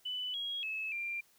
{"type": "tone with pitch steps", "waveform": "sine", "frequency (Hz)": [2992, 3299, 2595, 2379], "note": ["F#7", "G#7", "E7", "D7"], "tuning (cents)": [19, -12, -28, 22], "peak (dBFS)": -35, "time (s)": [0.05, 1.21], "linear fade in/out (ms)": 10, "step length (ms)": 290, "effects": ["white hiss -67 dBFS RMS until 1.38 s"]}